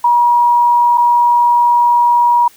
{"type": "tone with dropouts", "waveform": "sine", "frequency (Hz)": 958, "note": "A#5", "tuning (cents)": 47, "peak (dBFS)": -7, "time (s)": [0.04, 2.48], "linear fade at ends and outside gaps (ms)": 5, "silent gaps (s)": [0.975, 0.979], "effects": ["white hiss -45 dBFS RMS until 2.56 s"]}